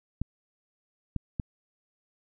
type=clicks; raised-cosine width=5 ms; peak=-17 dBFS; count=3; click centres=0.216 / 1.163 / 1.398 s; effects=none